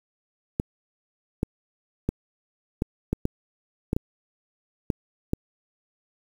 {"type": "clicks", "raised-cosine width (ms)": 3, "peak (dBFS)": -10, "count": 10, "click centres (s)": [0.599, 1.431, 2.09, 2.821, 3.13, 3.254, 3.931, 3.965, 4.902, 5.334], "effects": ["7-bit"]}